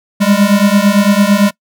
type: beating tone pair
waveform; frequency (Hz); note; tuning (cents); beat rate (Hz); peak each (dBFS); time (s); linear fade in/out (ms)
square; 198.3 / 207.2; G3 / G#3; +20 / -4; 8.9; -11; 0.2-1.51; 20
effects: noise-tail reverb RT60 0.1 s tail -23 dB re dry